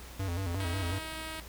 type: tone with vibrato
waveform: square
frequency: 91.2 Hz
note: F#2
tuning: 24 cents flat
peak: -32 dBFS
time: 0.19-0.99 s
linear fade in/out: 10 ms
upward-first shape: square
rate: 5.5 Hz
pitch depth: 100 cents each way
type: clicks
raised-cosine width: 1 ms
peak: -29 dBFS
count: 2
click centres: 0.545 / 0.548 s
type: tone with pitch glide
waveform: 5% pulse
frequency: 319.5 to 317.5 Hz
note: D#4 to D#4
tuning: +46 to +35 cents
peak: -27 dBFS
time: 0.6-1.4 s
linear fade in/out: 2 ms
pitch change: -11 cents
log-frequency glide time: 0.84-0.96 s
effects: added 60 Hz sine -47 dBFS peak until 1.48 s + pink hiss -49 dBFS RMS until 1.48 s